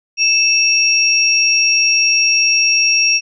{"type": "tone pair together", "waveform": "sine", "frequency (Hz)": [2637, 5595], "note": ["E7", "F8"], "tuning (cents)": [0, 2], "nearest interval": "octave + minor second", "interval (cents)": 1302, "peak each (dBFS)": -13, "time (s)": [0.17, 3.21], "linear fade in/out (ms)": 50, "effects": []}